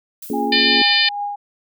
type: noise with exponential decay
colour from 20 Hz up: violet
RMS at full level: -32 dBFS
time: 0.22-0.82 s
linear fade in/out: 5 ms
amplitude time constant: 130 ms
type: chord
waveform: sine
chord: Bb minor seventh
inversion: none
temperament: just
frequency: 233.1 / 279.7 / 349.6 / 419.5 Hz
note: Bb3 / Db4 / F4 / Ab4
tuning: 0 / +16 / +2 / +17 cents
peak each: -24 / -24 / -28 / -25 dBFS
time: 0.3-0.82 s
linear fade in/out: 2 ms
type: tone with tremolo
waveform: sine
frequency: 817 Hz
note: G#5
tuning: 29 cents flat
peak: -20 dBFS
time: 0.33-1.36 s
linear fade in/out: 10 ms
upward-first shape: triangle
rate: 2.5 Hz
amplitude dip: 80%
type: harmonic tone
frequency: 601 Hz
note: D5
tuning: 40 cents sharp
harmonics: 3 / 4 / 5 / 6 / 7 / 8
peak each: -20 / -20 / -20 / -20 / -20 / -20 dBFS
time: 0.52-1.09 s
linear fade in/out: 5 ms
effects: none